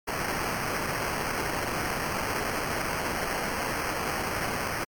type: noise with sample-and-hold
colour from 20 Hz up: white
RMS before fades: -30 dBFS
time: 0.07-4.85 s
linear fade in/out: 20 ms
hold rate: 3675 Hz
effects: MP3 96 kbps